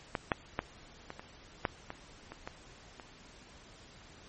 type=clicks; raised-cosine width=0.5 ms; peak=-16 / -11 / -15 / -25 / -28 / -13 / -24 / -28 / -24 / -29 dBFS; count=10; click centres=0.152 / 0.318 / 0.591 / 1.104 / 1.195 / 1.652 / 1.904 / 2.32 / 2.475 / 2.998 s; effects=pink hiss -55 dBFS RMS until 4.28 s + MP3 32 kbps